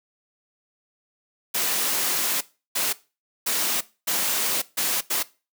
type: noise bursts at uneven times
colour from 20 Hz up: white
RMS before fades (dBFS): -24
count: 6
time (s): 1.54-2.41 / 2.75-2.93 / 3.46-3.81 / 4.07-4.62 / 4.77-5.01 / 5.1-5.23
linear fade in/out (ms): 10
effects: noise-tail reverb RT60 0.3 s tail -19 dB re dry + high-pass 200 Hz 12 dB/octave